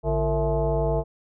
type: tone with frequency modulation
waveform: sine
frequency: 255.9 Hz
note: C4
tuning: 38 cents flat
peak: -20 dBFS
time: 0.03-1.04 s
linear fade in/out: 50 ms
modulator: 201 Hz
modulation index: 2.5
effects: none